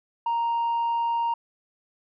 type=tone; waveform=sine; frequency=932.3 Hz; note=A#5; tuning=in tune; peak=-20 dBFS; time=0.26-1.34 s; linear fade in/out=5 ms; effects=tanh soft clip ceiling -21 dBFS